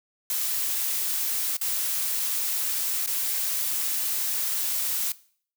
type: noise with dropouts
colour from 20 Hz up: blue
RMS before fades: -27 dBFS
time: 0.3-5.12 s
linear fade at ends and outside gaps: 2 ms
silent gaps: 1.568-1.612 / 3.062-3.074 s
effects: noise-tail reverb RT60 0.5 s tail -19 dB re dry